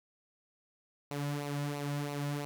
sawtooth tone with flanger, 144.3 Hz, D3, 30 cents flat, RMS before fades -36 dBFS, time 1.11-2.45 s, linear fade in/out 0 ms, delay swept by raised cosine 0.59 to 2.59 ms, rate 3 Hz, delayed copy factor -0.6, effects none

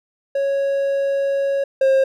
triangle tone pair in turn, 553 / 534.8 Hz, C#5 / C5, -4 / +38 cents, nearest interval minor second, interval 58 cents, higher first, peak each -15 / -10 dBFS, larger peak second, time 0.35-1.64 / 1.81-2.04 s, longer first, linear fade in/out 5 ms, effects none

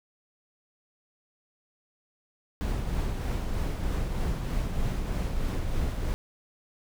brown noise with tremolo, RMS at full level -27 dBFS, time 2.61-6.14 s, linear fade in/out 0 ms, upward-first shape triangle, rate 3.2 Hz, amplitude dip 40%, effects none

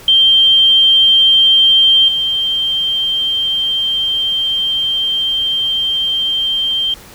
sine tone with level steps, 3154 Hz, G7, 10 cents sharp, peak -6 / -13 dBFS, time 0.08-6.94 s, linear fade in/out 2 ms, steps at 2.08 s, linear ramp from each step 5 ms, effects pink hiss -38 dBFS RMS until 7.14 s

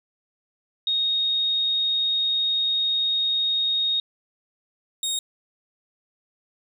sine / 25% pulse tone pair in turn, 3729 / 3729 Hz, A#7 / A#7, 0 / 0 cents, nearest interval unison, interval 0 cents, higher neither, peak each -20 dBFS, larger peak neither, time 0.87-4 / 5.03-5.19 s, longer first, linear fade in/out 2 ms, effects none

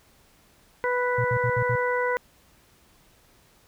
harmonic tone, 493.9 Hz, B4, in tune, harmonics 1 / 2 / 3 / 4, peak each -25 / -28 / -30 / -31 dBFS, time 0.84-2.17 s, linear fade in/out 0 ms
sine tone bursts, 120 Hz, B2, 49 cents flat, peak -24 dBFS, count 5, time 1.18-1.757 s, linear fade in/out 5 ms, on 65 ms, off 63 ms
effects pink hiss -59 dBFS RMS until 3.67 s

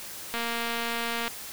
click train, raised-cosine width 0.3 ms, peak -15 dBFS, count 220, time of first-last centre 0.34-1.28 s, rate 233 Hz, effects white hiss -40 dBFS RMS until 1.52 s

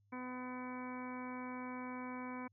harmonic tone, 251.9 Hz, B3, 34 cents sharp, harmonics 1 / 2 / 3 / 4 / 5 / 6 / 7 / 8 / 9, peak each -44 / -52 / -55 / -48 / -57 / -56 / -60 / -63 / -53 dBFS, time 0.12-2.48 s, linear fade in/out 10 ms, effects added 101 Hz sine -70 dBFS peak until 2.52 s

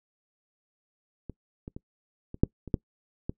clicks, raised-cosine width 3 ms, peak -24 / -26 / -26 / -25 / -6 / -27 / -10 / -18 dBFS, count 8, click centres 1.297 / 1.679 / 1.765 / 2.344 / 2.435 / 2.677 / 2.742 / 3.295 s, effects noise-tail reverb RT60 0.1 s tail -24 dB re dry

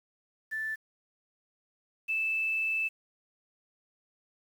sine tone pair in turn, 1759 / 2633 Hz, A6 / E7, -1 / -3 cents, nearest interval perfect fifth, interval 698 cents, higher second, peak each -31 / -27 dBFS, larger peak second, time 0.51-0.76 / 2.08-2.89 s, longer second, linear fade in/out 20 ms, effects 9-bit

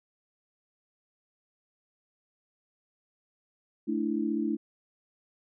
sine chord, A suspended fourth, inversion none, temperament equal, 220 / 293.7 / 329.6 Hz, A3 / D4 / E4, 0 / 0 / 0 cents, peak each -31 dBFS, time 3.87-4.57 s, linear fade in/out 20 ms, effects none

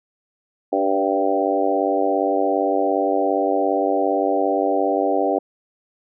harmonic tone with a mistuned harmonic, 97.4 Hz, G2, 11 cents flat, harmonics 3 / 4 / 5 / 6 / 7 / 8, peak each -24 / -24 / -24 / -24 / -24 / -24 dBFS, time 0.72-5.39 s, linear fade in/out 10 ms, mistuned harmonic 5, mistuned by +19 cents, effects none

